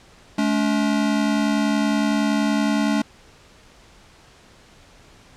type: tone pair together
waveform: square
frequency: 213.9 / 284.6 Hz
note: A3 / C#4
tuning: -49 / +46 cents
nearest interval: perfect fourth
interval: 495 cents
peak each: -21 / -22 dBFS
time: 0.38-3.02 s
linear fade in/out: 5 ms
effects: pink hiss -50 dBFS RMS until 5.36 s + low-pass 7000 Hz 12 dB/octave